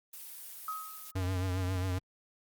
blue noise, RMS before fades -46 dBFS, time 0.13-1.11 s, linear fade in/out 5 ms
sine tone with exponential decay, 1269 Hz, D#6, 34 cents sharp, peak -32 dBFS, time 0.68-1.28 s, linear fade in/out 2 ms, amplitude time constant 130 ms
square tone with vibrato, 92.5 Hz, F#2, in tune, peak -31 dBFS, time 1.15-1.99 s, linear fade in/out 10 ms, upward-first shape triangle, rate 7.4 Hz, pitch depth 61 cents each way
effects Opus 32 kbps

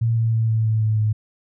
sine tone with pitch steps, 114.9 / 113.65 / 112.41 / 111.18 / 109.97 / 108.76 / 107.58 Hz, A#2 / A#2 / A2 / A2 / A2 / A2 / A2, -25 / -43 / +38 / +18 / 0 / -20 / -39 cents, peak -16 dBFS, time 0.01-1.13 s, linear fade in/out 10 ms, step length 160 ms, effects none

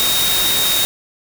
sine tone in noise, 3729 Hz, A#7, in tune, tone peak -17 dBFS, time 0-0.85 s, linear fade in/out 0 ms, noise white, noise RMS -18 dBFS, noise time 0-0.85 s, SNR -2 dB, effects none

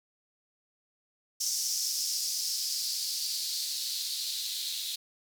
violet noise with band-pass filter sweep, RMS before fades -33 dBFS, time 1.4-4.96 s, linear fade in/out 10 ms, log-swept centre 5700 to 3800 Hz, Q 4.4, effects none

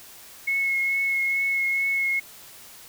sine tone with vibrato, 2180 Hz, C#7, 29 cents flat, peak -21 dBFS, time 0.47-2.2 s, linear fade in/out 10 ms, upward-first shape triangle, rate 2.3 Hz, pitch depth 18 cents each way, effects white hiss -46 dBFS RMS until 2.88 s

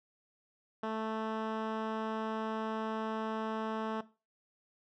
10% pulse tone with low-pass filter, 220 Hz, A3, in tune, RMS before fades -36 dBFS, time 0.83-4.01 s, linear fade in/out 5 ms, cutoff 2100 Hz, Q 0.57, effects noise-tail reverb RT60 0.3 s tail -17 dB re dry

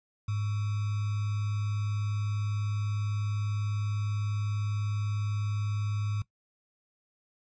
sine tone with sample-and-hold, 104.1 Hz, G#2, 5 cents sharp, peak -28 dBFS, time 0.28-6.22 s, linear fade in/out 5 ms, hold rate 1225 Hz, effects noise-tail reverb RT60 0.1 s tail -18 dB re dry + resampled to 16000 Hz

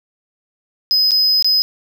triangle tone with dropouts, 5040 Hz, D#8, 21 cents sharp, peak -10 dBFS, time 0.91-1.62 s, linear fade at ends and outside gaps 0 ms, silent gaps 1.109-1.117 / 1.425-1.445 s, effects none

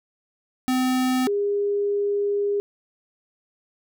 square / sine tone pair in turn, 256.1 / 406.5 Hz, C4 / G#4, -37 / -37 cents, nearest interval minor sixth, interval 800 cents, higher second, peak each -20 dBFS, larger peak neither, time 0.68-1.27 / 1.27-2.6 s, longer second, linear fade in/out 0 ms, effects none

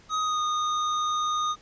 square tone with pitch glide, 1259 to 1231 Hz, D#6 to D#6, +20 to -19 cents, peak -25 dBFS, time 0.09-1.56 s, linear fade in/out 50 ms, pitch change -39 cents, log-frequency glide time 0.2-0.41 s, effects pink hiss -55 dBFS RMS until 1.61 s + resampled to 16000 Hz

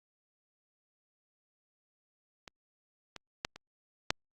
clicks, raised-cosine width 0.2 ms, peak -28 / -25 / -14 / -28 / -9 dBFS, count 5, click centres 2.478 / 3.163 / 3.449 / 3.56 / 4.105 s, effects Opus 48 kbps

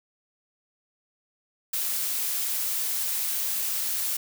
blue noise, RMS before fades -28 dBFS, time 1.73-4.17 s, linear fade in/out 5 ms, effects none

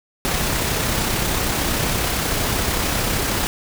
pink noise with amplitude modulation, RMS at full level -20 dBFS, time 0.25-3.47 s, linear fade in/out 0 ms, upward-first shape sine, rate 33 Hz, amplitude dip 25%, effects none

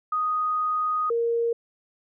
sine tone pair in turn, 1244.5 / 466.2 Hz, D#6 / A#4, 0 / 0 cents, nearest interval octave + perfect fourth, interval 1700 cents, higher first, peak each -22 / -21 dBFS, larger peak second, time 0.12-1.1 / 1.1-1.53 s, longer first, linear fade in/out 5 ms, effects none

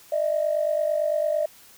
sine tone pair together, 603 / 651.9 Hz, D5 / E5, +46 / -19 cents, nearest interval minor second, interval 135 cents, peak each -22 / -25 dBFS, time 0.12-1.46 s, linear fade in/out 5 ms, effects tanh soft clip ceiling -13 dBFS + white hiss -51 dBFS RMS until 1.77 s

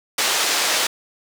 white band-pass noise, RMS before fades -20 dBFS, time 0.18-0.87 s, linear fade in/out 5 ms, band 390 to 6200 Hz, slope 12 dB/octave, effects none

